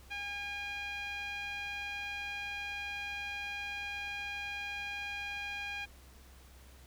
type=tone with low-pass filter; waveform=5% pulse; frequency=812 Hz; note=G#5; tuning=39 cents flat; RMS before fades=-40 dBFS; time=0.1-5.86 s; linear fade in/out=20 ms; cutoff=2400 Hz; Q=2.6; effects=added 65 Hz sine -55 dBFS peak until 6.86 s + pink hiss -60 dBFS RMS until 6.86 s